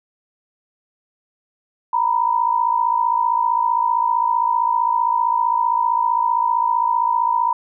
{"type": "tone pair together", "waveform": "sine", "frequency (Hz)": [932.3, 987.7], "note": ["A#5", "B5"], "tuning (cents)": [0, 0], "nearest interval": "minor second", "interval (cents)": 100, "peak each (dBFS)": [-18, -18], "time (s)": [1.93, 7.53], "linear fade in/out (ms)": 5, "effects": []}